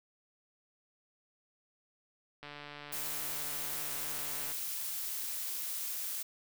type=click train; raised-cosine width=0.3 ms; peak=-30 dBFS; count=306; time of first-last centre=2.43-4.519 s; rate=146 Hz
type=noise; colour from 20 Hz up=blue; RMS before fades=-38 dBFS; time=2.92-6.23 s; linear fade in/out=10 ms
effects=none